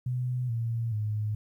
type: tone with pitch steps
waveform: sine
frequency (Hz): 125.2 / 115.47 / 106.5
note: B2 / A#2 / G#2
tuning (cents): +24 / -16 / +44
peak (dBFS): -27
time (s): 0.06-1.35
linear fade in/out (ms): 5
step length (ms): 430
effects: 11-bit